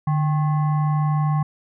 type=tone with frequency modulation; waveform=sine; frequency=150 Hz; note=D3; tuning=37 cents sharp; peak=-17 dBFS; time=0.07-1.43 s; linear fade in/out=5 ms; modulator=933 Hz; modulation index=0.47; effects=none